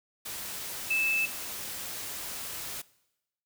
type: tone in noise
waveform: sine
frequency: 2625 Hz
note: E7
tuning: 8 cents flat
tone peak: -24 dBFS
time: 0.9-1.26 s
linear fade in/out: 10 ms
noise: white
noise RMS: -38 dBFS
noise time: 0.25-2.82 s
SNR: +11 dB
effects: noise-tail reverb RT60 0.9 s tail -21 dB re dry